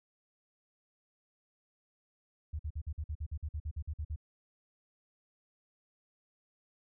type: tone bursts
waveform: sine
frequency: 76.1 Hz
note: D#2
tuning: 38 cents flat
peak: -34 dBFS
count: 15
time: 2.53-4.161 s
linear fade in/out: 10 ms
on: 63 ms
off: 49 ms
effects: none